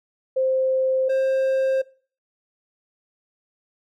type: tone pair in turn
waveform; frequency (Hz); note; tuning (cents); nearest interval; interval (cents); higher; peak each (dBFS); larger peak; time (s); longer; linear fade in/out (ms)
sine / triangle; 523.3 / 530.3; C5 / C5; 0 / +23; unison; 23; second; -18 / -16; second; 0.36-1.09 / 1.09-1.82; neither; 10
effects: noise-tail reverb RT60 0.4 s tail -21 dB re dry